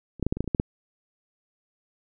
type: clicks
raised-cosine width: 3 ms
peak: -29 / -11 / -10 / -10 / -20 / -9 / -28 / -16 / -10 / -8 dBFS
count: 10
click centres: 0.197 / 0.227 / 0.266 / 0.325 / 0.37 / 0.406 / 0.443 / 0.477 / 0.548 / 0.599 s
effects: none